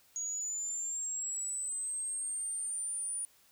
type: linear sweep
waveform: sine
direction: up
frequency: 6680 to 9520 Hz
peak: -34 dBFS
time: 0.16-3.25 s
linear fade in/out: 0 ms
effects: white hiss -65 dBFS RMS until 3.51 s